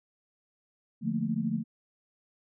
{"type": "chord", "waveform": "sine", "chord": "Bb major seventh", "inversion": "first", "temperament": "equal", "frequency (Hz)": [146.83, 174.61, 220, 233.1], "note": ["D3", "F3", "A3", "Bb3"], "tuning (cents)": [0, 0, 0, 0], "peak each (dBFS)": [-36, -34, -30, -34], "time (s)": [1.01, 1.64], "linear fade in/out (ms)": 50, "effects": []}